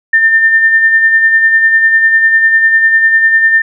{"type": "tone with tremolo", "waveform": "sine", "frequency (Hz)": 1800, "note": "A6", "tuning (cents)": 39, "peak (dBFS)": -3, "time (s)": [0.13, 3.62], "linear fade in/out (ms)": 5, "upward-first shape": "sine", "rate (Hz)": 10, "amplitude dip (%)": 45, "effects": []}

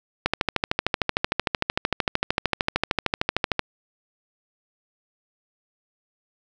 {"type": "click train", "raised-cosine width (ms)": 0.3, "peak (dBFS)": -4, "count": 45, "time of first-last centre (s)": [0.26, 3.593], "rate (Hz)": 13.2, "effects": []}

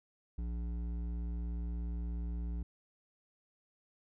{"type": "tone with hard clipping", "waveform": "sine", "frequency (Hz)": 58.4, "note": "A#1", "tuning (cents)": 4, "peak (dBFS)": -37, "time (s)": [0.38, 2.63], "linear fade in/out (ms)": 5, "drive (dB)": 10, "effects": []}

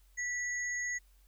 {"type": "tone pair together", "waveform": "sine", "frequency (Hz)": [1963, 6595], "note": ["B6", "G#8"], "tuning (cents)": [-11, -13], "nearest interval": "octave + major sixth", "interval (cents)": 2098, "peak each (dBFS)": [-34, -39], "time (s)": [0.17, 0.99], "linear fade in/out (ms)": 20, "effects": ["added 46 Hz sine -60 dBFS peak until 1.27 s", "white hiss -71 dBFS RMS until 1.27 s"]}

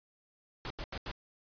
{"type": "noise bursts", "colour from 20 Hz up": "pink", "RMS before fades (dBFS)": -39, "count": 4, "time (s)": [0.65, 1.114], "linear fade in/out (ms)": 0, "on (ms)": 53, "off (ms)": 84, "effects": ["resampled to 11025 Hz"]}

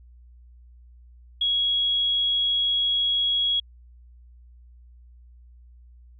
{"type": "tone", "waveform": "sine", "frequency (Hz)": 3322, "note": "G#7", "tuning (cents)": 0, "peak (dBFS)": -20, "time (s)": [1.41, 3.6], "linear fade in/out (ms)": 5, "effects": ["added 60 Hz sine -47 dBFS peak until 6.19 s"]}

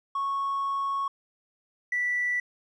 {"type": "tone pair in turn", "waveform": "triangle", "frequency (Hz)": [1104, 1965.2], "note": ["C#6", "B6"], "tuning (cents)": [-7, -9], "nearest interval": "minor seventh", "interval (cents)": 998, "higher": "second", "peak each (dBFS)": [-23, -21], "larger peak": "second", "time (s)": [[0.15, 1.08], [1.92, 2.4]], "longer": "first", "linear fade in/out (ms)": 5, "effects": ["tanh soft clip ceiling -22 dBFS", "resampled to 22050 Hz"]}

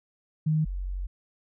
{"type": "tone pair in turn", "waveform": "sine", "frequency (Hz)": [155.56, 46.16], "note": ["D#3", "F#1"], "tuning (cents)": [0, -3], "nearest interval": "octave + major sixth", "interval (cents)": 2103, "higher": "first", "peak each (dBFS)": [-21, -29], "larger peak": "first", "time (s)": [[0.46, 0.65], [0.65, 1.07]], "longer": "second", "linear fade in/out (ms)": 10, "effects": []}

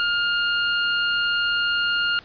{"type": "tone", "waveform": "25% pulse", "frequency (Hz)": 1413, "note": "F6", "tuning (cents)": 20, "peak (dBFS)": -16, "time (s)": [0, 2.19], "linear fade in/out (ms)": 0, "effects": ["pink hiss -47 dBFS RMS until 2.24 s", "resampled to 11025 Hz"]}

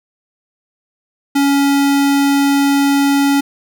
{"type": "tone", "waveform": "square", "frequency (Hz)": 280, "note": "C#4", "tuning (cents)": 18, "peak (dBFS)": -11, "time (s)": [1.35, 3.41], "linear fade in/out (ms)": 10, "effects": []}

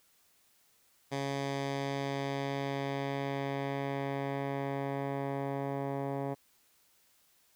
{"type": "tone with low-pass filter sweep", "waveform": "10% pulse", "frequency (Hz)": 138.59, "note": "C#3", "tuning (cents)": 0, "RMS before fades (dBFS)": -35, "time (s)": [1.11, 6.35], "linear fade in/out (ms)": 20, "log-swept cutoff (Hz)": [6800, 1000], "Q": 0.8, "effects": ["white hiss -68 dBFS RMS until 7.55 s"]}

